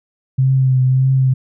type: tone with vibrato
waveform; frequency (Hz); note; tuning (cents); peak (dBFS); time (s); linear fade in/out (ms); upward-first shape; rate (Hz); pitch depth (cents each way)
sine; 130.81; C3; 0; -10; 0.38-1.34; 10; triangle; 1.7; 34
effects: none